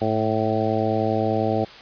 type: harmonic tone with a mistuned harmonic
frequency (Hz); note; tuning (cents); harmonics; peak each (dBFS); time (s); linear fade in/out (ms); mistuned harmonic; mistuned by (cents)
110; A2; 0; 1 / 2 / 3 / 4 / 5 / 6 / 7; -27 / -27 / -27 / -27 / -27 / -27 / -27; 0.01-1.65; 10; 1; -44
effects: white hiss -42 dBFS RMS until 1.81 s + resampled to 11025 Hz